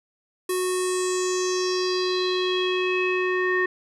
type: tone with low-pass filter sweep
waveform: square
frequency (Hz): 367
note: F#4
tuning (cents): -14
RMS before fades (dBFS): -24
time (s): 0.49-3.66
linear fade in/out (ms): 5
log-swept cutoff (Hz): 11000 to 1800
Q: 5.3
effects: none